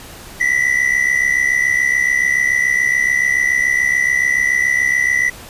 triangle tone pair together, 1940 / 2007 Hz, B6 / B6, -31 / +27 cents, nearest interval minor second, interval 58 cents, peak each -14 dBFS, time 0.4-5.3 s, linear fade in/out 10 ms, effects pink hiss -36 dBFS RMS until 5.49 s + resampled to 32000 Hz

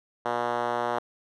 5% pulse tone with band-pass filter, 120.1 Hz, B2, 48 cents flat, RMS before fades -28 dBFS, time 0.25-0.99 s, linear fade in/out 5 ms, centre 740 Hz, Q 1, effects none

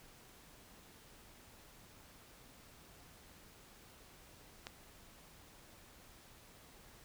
click, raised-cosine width 0.2 ms, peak -26 dBFS, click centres 4.669 s, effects pink hiss -60 dBFS RMS until 7.04 s

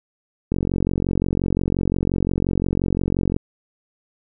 click train, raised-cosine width 3 ms, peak -8 dBFS, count 131, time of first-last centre 0.52-3.365 s, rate 45.7 Hz, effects none

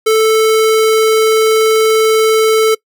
square tone, 439.7 Hz, A4, 1 cent flat, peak -8 dBFS, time 0.06-2.75 s, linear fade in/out 10 ms, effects noise-tail reverb RT60 0.1 s tail -24 dB re dry

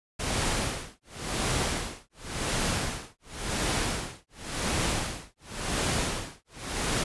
pink noise with tremolo, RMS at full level -27 dBFS, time 0.19-7.04 s, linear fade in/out 10 ms, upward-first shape sine, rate 0.92 Hz, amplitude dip 100%, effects resampled to 24000 Hz

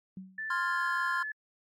sine tone with exponential decay, 188.5 Hz, F#3, 32 cents sharp, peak -37 dBFS, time 0.17-0.51 s, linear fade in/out 2 ms, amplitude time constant 72 ms
sine tone with pitch glide, 1760 to 1725.8 Hz, A6 to A6, 0 to -34 cents, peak -34 dBFS, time 0.38-1.32 s, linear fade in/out 5 ms, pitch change -34 cents, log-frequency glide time 0.66-0.83 s
triangle chord, F minor, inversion second, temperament equal, 1046.5 / 1396.9 / 1661.2 Hz, C6 / F6 / Ab6, 0 / 0 / 0 cents, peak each -30 / -31 / -34 dBFS, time 0.5-1.23 s, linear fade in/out 5 ms
effects tanh soft clip ceiling -16 dBFS + AAC 64 kbps

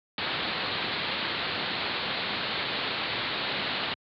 white low-pass noise, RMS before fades -31 dBFS, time 0.18-3.94 s, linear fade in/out 2 ms, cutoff 4400 Hz, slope 96 dB/octave, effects high-pass 100 Hz 12 dB/octave

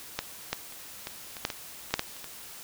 clicks, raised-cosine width 0.2 ms, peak -11 / -10 / -30 / -17 / -22 / -9 / -16 / -26 / -6 / -10 / -29 / -23 dBFS, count 12, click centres 0.19 / 0.53 / 0.724 / 1.071 / 1.368 / 1.451 / 1.502 / 1.908 / 1.94 / 1.994 / 2.166 / 2.243 s, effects white hiss -45 dBFS RMS until 2.63 s

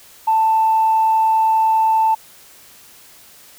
sine tone, 885 Hz, A5, 10 cents sharp, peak -11 dBFS, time 0.27-2.15 s, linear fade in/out 10 ms, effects tanh soft clip ceiling -7 dBFS + white hiss -45 dBFS RMS until 3.58 s

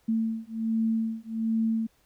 sine beating tone pair, 223.4 / 224.7 Hz, A3 / A3, +27 / +37 cents, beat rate 1.3 Hz, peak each -28 dBFS, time 0.08-1.87 s, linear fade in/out 10 ms, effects pink hiss -66 dBFS RMS until 2.05 s

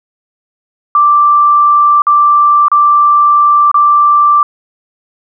sine tone with dropouts, 1174.7 Hz, D6, in tune, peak -4 dBFS, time 0.95-4.43 s, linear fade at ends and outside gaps 2 ms, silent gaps 2.02-2.068 / 2.683-2.716 / 3.715-3.743 s, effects none

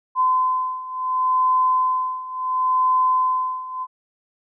sine beating tone pair, 1023 / 1023.71 Hz, C6 / C6, -39 / -38 cents, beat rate 0.71 Hz, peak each -22 / -19 dBFS, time 0.15-3.87 s, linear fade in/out 50 ms, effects none

